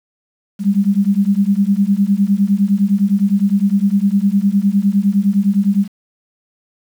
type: beating tone pair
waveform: sine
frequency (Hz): 194.6 / 204.4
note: G3 / G#3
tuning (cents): -12 / -27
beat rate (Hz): 9.8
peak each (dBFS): -14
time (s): 0.59-5.88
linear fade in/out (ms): 50
effects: 7-bit